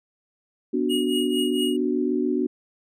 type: chord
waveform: sine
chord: B minor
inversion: none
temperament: equal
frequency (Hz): 246.9 / 293.7 / 370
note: B3 / D4 / F#4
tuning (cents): 0 / 0 / 0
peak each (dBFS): -25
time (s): 0.73-2.47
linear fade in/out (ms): 10
type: tone with tremolo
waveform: square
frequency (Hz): 2883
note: F#7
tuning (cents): -46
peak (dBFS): -25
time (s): 0.89-1.77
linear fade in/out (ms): 20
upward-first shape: triangle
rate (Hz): 4.4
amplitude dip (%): 85
effects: none